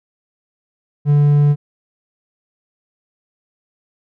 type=tone; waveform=triangle; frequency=145.7 Hz; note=D3; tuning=13 cents flat; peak=-7 dBFS; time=1.05-1.56 s; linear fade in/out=50 ms; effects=none